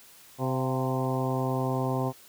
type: harmonic tone with a mistuned harmonic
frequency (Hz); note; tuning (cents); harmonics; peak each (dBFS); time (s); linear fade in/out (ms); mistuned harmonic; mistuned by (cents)
130; C3; -11; 1 / 2 / 3 / 4 / 5 / 6 / 7 / 8; -29 / -32 / -34 / -35 / -36 / -37 / -37 / -38; 0.38-2.13; 50; 5; +52
effects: white hiss -53 dBFS RMS until 2.28 s